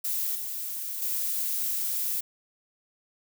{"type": "noise with level steps", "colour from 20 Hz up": "violet", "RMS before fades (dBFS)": [-29, -34, -29], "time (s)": [0.04, 2.21], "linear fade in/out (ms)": 10, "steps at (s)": [0.35, 1.02], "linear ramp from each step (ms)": 2, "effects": []}